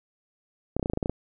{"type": "clicks", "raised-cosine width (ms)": 2, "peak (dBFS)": -13, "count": 10, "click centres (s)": [0.766, 0.796, 0.828, 0.859, 0.899, 0.935, 0.974, 1.028, 1.059, 1.096], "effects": []}